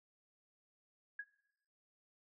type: tone with exponential decay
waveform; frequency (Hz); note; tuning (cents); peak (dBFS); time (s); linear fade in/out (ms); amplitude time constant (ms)
sine; 1661.2; G#6; 0; -37; 1.19-1.28; 5; 18
effects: noise-tail reverb RT60 0.8 s tail -18 dB re dry